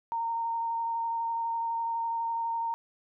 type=tone with vibrato; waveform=sine; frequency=921 Hz; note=A#5; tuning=21 cents flat; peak=-28 dBFS; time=0.12-2.74 s; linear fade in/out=0 ms; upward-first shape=square; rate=12 Hz; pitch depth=8 cents each way; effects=none